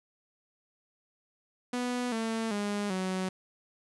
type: tone with pitch steps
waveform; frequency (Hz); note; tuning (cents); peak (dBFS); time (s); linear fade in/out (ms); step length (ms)
sawtooth; 246.6 / 224.8 / 205 / 186.89; B3 / A3 / G#3 / F#3; -2 / +37 / -22 / +18; -26; 1.73-3.29; 5; 390
effects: resampled to 24000 Hz